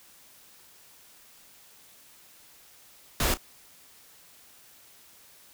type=noise with echo; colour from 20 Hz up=pink; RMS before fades=-25 dBFS; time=3.2-3.34 s; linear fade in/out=2 ms; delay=32 ms; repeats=1; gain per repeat=-15 dB; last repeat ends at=3.372 s; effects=white hiss -55 dBFS RMS until 5.53 s